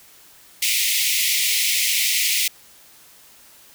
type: high-pass noise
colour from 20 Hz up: pink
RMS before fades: -20 dBFS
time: 0.62-2.48 s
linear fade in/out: 5 ms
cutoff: 2000 Hz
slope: 96 dB/octave
effects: white hiss -49 dBFS RMS until 3.74 s